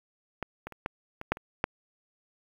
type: clicks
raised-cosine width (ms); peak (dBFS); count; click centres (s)
0.5; -17 / -22 / -29 / -15 / -23 / -9 / -27 / -9; 8; 0.427 / 0.67 / 0.723 / 0.861 / 1.214 / 1.32 / 1.371 / 1.641
effects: 8-bit